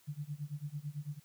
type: tone with tremolo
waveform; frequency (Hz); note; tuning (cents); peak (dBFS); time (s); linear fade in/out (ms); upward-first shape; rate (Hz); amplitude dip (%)
sine; 146.83; D3; 0; -35; 0.07-1.2; 20; sine; 9; 95
effects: white hiss -66 dBFS RMS until 1.24 s